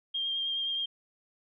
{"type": "tone with vibrato", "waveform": "sine", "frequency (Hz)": 3205, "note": "G7", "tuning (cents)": 38, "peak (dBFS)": -29, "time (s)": [0.14, 0.86], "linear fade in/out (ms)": 10, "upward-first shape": "triangle", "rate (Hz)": 9.5, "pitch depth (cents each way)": 22, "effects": []}